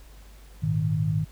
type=chord; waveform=sine; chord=Ab suspended second; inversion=none; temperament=equal; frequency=103.83 / 116.54 / 155.56 Hz; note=Ab2 / Bb2 / Eb3; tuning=0 / 0 / 0 cents; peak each=-27 / -30 / -24 dBFS; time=0.62-1.25 s; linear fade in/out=20 ms; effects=added 50 Hz sine -45 dBFS peak until 1.31 s + pink hiss -55 dBFS RMS until 1.31 s